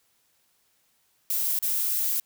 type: noise with dropouts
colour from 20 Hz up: violet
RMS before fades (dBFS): -26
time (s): 1.3-2.2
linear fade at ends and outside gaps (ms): 2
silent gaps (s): 1.59-1.626
effects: white hiss -68 dBFS RMS until 2.25 s